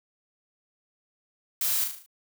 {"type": "noise with echo", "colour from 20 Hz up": "blue", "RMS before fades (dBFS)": -27, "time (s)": [1.61, 1.84], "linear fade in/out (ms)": 2, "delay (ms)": 37, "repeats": 6, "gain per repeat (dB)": -5, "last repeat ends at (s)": 2.062, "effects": []}